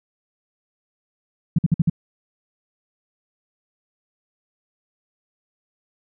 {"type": "tone bursts", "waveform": "sine", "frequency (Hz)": 164.81, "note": "E3", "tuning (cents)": 0, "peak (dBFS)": -12, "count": 5, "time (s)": [1.56, 1.898], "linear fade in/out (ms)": 5, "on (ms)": 26, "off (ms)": 52, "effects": []}